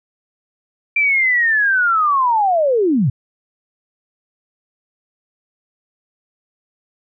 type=linear sweep; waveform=sine; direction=down; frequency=2368 to 107.3 Hz; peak=-12 dBFS; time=0.96-3.1 s; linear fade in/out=5 ms; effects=none